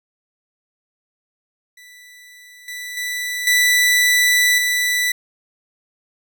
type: tone with level steps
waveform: sawtooth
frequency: 1975.5 Hz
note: B6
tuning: in tune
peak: -38 / -25 / -19 / -9 / -13 dBFS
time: 1.77-5.12 s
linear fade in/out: 5 ms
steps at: 2.68 / 2.97 / 3.47 / 4.58 s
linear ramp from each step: 2 ms
effects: none